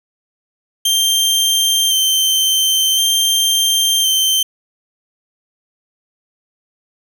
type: tone with vibrato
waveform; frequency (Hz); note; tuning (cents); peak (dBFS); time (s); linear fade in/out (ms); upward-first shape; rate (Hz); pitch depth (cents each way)
sawtooth; 3136; G7; 0; -9; 0.85-4.43; 5; square; 0.47; 15
effects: none